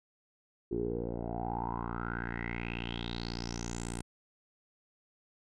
10% pulse tone with low-pass filter sweep, 58.27 Hz, A#1, in tune, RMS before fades -37 dBFS, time 0.71-4.02 s, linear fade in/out 10 ms, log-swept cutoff 370 to 9200 Hz, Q 7.9, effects none

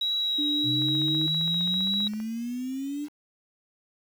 sine tone with vibrato, 3858 Hz, B7, 41 cents flat, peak -24 dBFS, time 0.01-2.08 s, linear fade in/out 5 ms, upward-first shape triangle, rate 1.7 Hz, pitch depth 16 cents each way
sine tone with pitch glide, 293.7 to 314.8 Hz, D4 to D#4, 0 to +20 cents, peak -28 dBFS, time 0.38-1.27 s, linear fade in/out 10 ms, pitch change +120 cents, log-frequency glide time 0.55-1.06 s
sine exponential sweep, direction up, 123.47 to 300 Hz, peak -29 dBFS, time 0.63-3.09 s, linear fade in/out 50 ms
click train, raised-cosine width 0.5 ms, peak -30 dBFS, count 22, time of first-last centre 0.82-2.202 s, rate 15.2 Hz
effects 8-bit

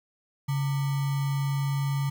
sine tone with sample-and-hold, 139.3 Hz, C#3, 9 cents sharp, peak -24 dBFS, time 0.48-2.1 s, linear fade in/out 10 ms, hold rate 1050 Hz, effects none

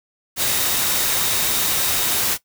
sine tone in noise, 3729 Hz, A#7, in tune, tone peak -29 dBFS, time 0.37-2.22 s, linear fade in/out 50 ms, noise white, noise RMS -20 dBFS, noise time 0.36-2.38 s, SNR -12 dB, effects noise-tail reverb RT60 0.1 s tail -17 dB re dry

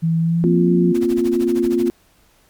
sine tone with pitch glide, 164.1 to 176.9 Hz, E3 to F3, -8 to +23 cents, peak -14 dBFS, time 0.02-0.93 s, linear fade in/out 20 ms, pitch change +131 cents, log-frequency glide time 0.2-0.72 s
sine chord, Bb suspended second, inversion none, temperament just, 233.1 / 262.2 / 349.6 Hz, Bb3 / C4 / F4, 0 / +4 / +2 cents, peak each -21 / -21 / -16 dBFS, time 0.44-1.9 s, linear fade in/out 0 ms
pink noise with tremolo, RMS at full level -34 dBFS, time 0.94-1.89 s, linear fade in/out 10 ms, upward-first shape sine, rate 13 Hz, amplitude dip 100%
effects pink hiss -56 dBFS RMS until 2.49 s + MP3 96 kbps

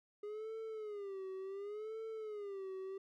triangle tone with vibrato, 410.9 Hz, G#4, 18 cents flat, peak -40 dBFS, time 0.23-2.98 s, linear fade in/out 5 ms, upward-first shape sine, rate 0.69 Hz, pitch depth 140 cents each way, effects none

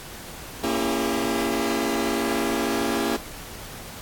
sawtooth chord, A# diminished seventh, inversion none, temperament just, 233.1 / 279.7 / 335.6 / 402.8 Hz, A#3 / C#4 / E4 / G4, 0 / +16 / +31 / +47 cents, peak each -24 dBFS, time 0.63-3.17 s, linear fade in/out 10 ms, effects pink hiss -39 dBFS RMS until 4.01 s + AAC 64 kbps

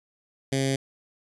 10% pulse tone with notch filter, 135.1 Hz, C#3, 44 cents flat, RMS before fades -25 dBFS, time 0.52-0.76 s, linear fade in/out 5 ms, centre 1000 Hz, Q 0.55, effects resampled to 24000 Hz

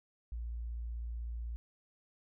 sine tone, 58 Hz, A#1, 8 cents flat, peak -37 dBFS, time 0.32-1.56 s, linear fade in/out 0 ms, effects none

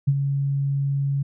sine tone with ADSR envelope, 139.3 Hz, C#3, 9 cents sharp, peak -13 dBFS, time 0.07-1.23 s, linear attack 13 ms, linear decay 49 ms, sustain -7 dB, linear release 10 ms, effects none

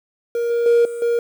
triangle tone with level steps, 471.1 Hz, A#4, 18 cents sharp, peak -16 / -14 / -8 / -23 / -13 dBFS, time 0.35-1.19 s, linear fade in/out 2 ms, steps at 0.5 / 0.66 / 0.85 / 1.02 s, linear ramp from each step 2 ms, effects tanh soft clip ceiling -5 dBFS + 7-bit

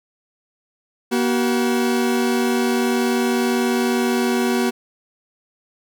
40% pulse tone pair together, 239.8 / 379.9 Hz, A#3 / F#4, +49 / +46 cents, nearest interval minor sixth, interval 797 cents, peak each -18 / -20 dBFS, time 1.11-4.71 s, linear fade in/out 20 ms, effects none

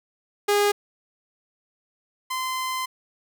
sawtooth tone pair in turn, 410 / 1033.1 Hz, G#4 / C6, -22 / -22 cents, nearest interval octave + major third, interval 1600 cents, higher second, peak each -14 / -22 dBFS, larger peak first, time 0.48-0.72 / 2.3-2.86 s, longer second, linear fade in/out 10 ms, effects none

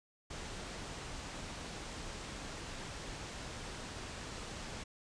pink low-pass noise, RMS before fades -45 dBFS, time 0.3-4.84 s, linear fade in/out 10 ms, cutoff 8400 Hz, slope 24 dB/octave, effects resampled to 22050 Hz

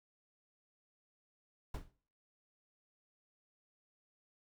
brown noise with exponential decay, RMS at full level -35 dBFS, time 1.74-1.92 s, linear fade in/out 5 ms, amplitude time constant 38 ms, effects noise-tail reverb RT60 0.5 s tail -20 dB re dry

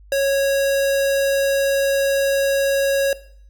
square tone, 551 Hz, C#5, 11 cents flat, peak -17 dBFS, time 0.12-3.13 s, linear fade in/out 2 ms, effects noise-tail reverb RT60 0.6 s tail -17 dB re dry + added 50 Hz sine -43 dBFS peak until 3.49 s

